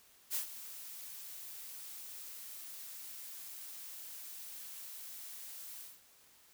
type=noise with ADSR envelope; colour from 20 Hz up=blue; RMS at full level=-34 dBFS; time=0.3-6.01 s; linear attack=48 ms; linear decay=110 ms; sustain=-14 dB; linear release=210 ms; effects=white hiss -64 dBFS RMS until 6.53 s